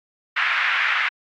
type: band-pass noise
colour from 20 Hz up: pink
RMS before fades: -21 dBFS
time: 0.36-1.09 s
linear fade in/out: 10 ms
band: 1400 to 2500 Hz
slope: 24 dB/octave
effects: AAC 64 kbps